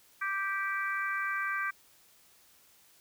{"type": "harmonic tone with a mistuned harmonic", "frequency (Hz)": 392, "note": "G4", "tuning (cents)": 0, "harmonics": [3, 4, 5, 6], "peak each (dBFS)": [-35, -33, -38, -40], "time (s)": [0.21, 1.71], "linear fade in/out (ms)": 10, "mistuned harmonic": 6, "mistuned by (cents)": -19, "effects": ["white hiss -62 dBFS RMS until 3 s"]}